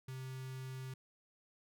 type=tone with notch filter; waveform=square; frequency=130.81 Hz; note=C3; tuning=in tune; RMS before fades=-45 dBFS; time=0.08-0.94 s; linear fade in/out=5 ms; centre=610 Hz; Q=0.89; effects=none